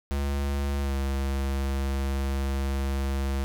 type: tone with pitch glide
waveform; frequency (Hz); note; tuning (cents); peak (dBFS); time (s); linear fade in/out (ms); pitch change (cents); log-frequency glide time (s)
square; 70.2 to 68.16; C#2 to C#2; +22 to -29; -26; 0.11-3.44; 0; -51; 0.81-0.94
effects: none